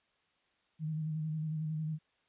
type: tone with vibrato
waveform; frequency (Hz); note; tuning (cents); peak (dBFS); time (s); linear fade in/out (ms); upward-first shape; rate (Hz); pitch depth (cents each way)
sine; 156; D#3; +5; -33; 0.79-1.99; 50; square; 11; 28
effects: white hiss -74 dBFS RMS until 2.28 s + resampled to 8000 Hz